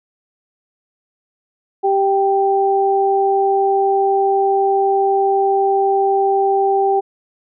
sine tone pair together, 392 / 784 Hz, G4 / G5, 0 / 0 cents, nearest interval octave, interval 1200 cents, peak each -15 dBFS, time 1.83-7.01 s, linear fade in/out 20 ms, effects none

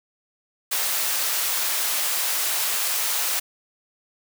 white high-pass noise, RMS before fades -24 dBFS, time 0.71-3.4 s, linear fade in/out 10 ms, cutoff 620 Hz, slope 12 dB/octave, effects none

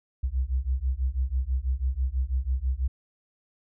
sine beating tone pair, 61.74 / 67.84 Hz, B1 / C#2, 0 / -37 cents, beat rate 6.1 Hz, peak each -27 dBFS, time 0.23-2.88 s, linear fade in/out 10 ms, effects none

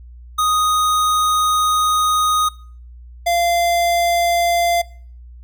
square tone pair in turn, 1244.5 / 690.4 Hz, D#6 / F5, 0 / -20 cents, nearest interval minor seventh, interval 1020 cents, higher first, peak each -15 dBFS, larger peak neither, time 0.38-2.49 / 3.26-4.82 s, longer first, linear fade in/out 10 ms, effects noise-tail reverb RT60 0.5 s tail -22 dB re dry + added 60 Hz sine -36 dBFS peak until 5.43 s

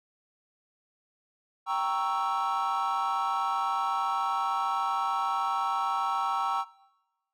triangle chord, G diminished seventh, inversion none, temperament equal, 784 / 932.3 / 1108.7 / 1318.5 Hz, G5 / Bb5 / Db6 / Fb6, 0 / 0 / 0 / 0 cents, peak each -29 dBFS, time 1.66-6.65 s, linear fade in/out 50 ms, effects noise-tail reverb RT60 1.0 s tail -21 dB re dry + tanh soft clip ceiling -19 dBFS

